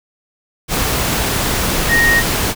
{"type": "tone in noise", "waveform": "sine", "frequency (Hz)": 1864.7, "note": "A#6", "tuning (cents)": 0, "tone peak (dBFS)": -10, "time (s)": [1.88, 2.23], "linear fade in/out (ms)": 50, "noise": "pink", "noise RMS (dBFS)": -17, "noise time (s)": [0.68, 2.55], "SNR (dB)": 4, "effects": []}